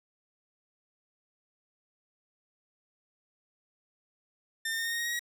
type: tone with pitch steps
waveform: sawtooth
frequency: 1800 / 1814.6 / 1829.3 / 1844.2 / 1859.2 / 1874.3 / 1889.5 / 1904.8 Hz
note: A6 / A#6 / A#6 / A#6 / A#6 / A#6 / A#6 / A#6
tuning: +39 / -47 / -33 / -19 / -5 / +9 / +23 / +37 cents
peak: -27 dBFS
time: 4.65-5.194 s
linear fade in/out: 5 ms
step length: 68 ms
effects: none